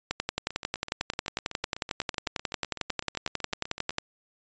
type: two click trains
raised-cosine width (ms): 0.2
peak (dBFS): -10 / -20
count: 44 / 29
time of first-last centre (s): 0.11-3.984 / 0.38-3.906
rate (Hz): 11.1 / 7.94
effects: resampled to 16000 Hz